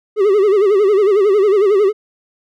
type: tone with vibrato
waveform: triangle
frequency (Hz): 403.5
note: G#4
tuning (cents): -50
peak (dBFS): -7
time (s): 0.16-1.93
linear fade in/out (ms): 50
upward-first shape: sine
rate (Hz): 11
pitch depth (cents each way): 120
effects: none